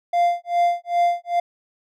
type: tone with tremolo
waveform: triangle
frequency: 696 Hz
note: F5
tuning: 6 cents flat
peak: -12 dBFS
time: 0.13-1.4 s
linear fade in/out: 5 ms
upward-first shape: sine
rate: 2.5 Hz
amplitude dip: 100%
effects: none